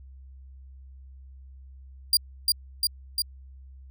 sawtooth tone with echo, 4785 Hz, D8, 32 cents sharp, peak -14 dBFS, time 2.13-2.17 s, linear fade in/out 2 ms, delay 350 ms, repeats 3, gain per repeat -2 dB, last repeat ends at 3.22 s, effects added 66 Hz sine -44 dBFS peak until 3.9 s

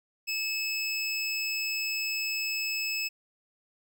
25% pulse tone, 2600 Hz, E7, 24 cents flat, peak -25 dBFS, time 0.27-3.09 s, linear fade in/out 20 ms, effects none

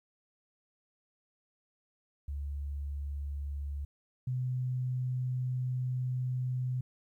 sine tone pair in turn, 71.2 / 126.86 Hz, C#2 / B2, +47 / +47 cents, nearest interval minor seventh, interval 1000 cents, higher second, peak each -34 / -30 dBFS, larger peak second, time 2.28-3.85 / 4.27-6.81 s, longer second, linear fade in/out 5 ms, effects 12-bit

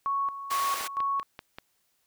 sine tone with tremolo, 1108.7 Hz, C#6, in tune, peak -25 dBFS, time 0.06-1.23 s, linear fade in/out 0 ms, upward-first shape square, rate 2.2 Hz, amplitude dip 70%
pink high-pass noise, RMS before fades -35 dBFS, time 0.5-0.88 s, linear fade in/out 10 ms, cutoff 800 Hz, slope 12 dB/octave
click train, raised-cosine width 0.3 ms, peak -23 dBFS, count 5, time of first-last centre 0.81-1.585 s, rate 5.16 Hz
effects white hiss -72 dBFS RMS until 2.06 s

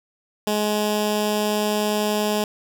10% pulse tone with notch filter, 210.4 Hz, G#3, 23 cents sharp, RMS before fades -22 dBFS, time 0.47-2.44 s, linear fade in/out 2 ms, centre 1300 Hz, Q 1.5, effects none

